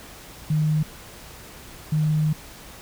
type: tone pair in turn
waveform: sine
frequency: 153.9 / 153.9 Hz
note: D#3 / D#3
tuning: -19 / -19 cents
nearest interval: unison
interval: 0 cents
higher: neither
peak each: -18 / -18 dBFS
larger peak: neither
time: 0.5-0.83 / 1.92-2.33 s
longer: second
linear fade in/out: 5 ms
effects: added 60 Hz sine -52 dBFS peak until 2.81 s + pink hiss -43 dBFS RMS until 2.81 s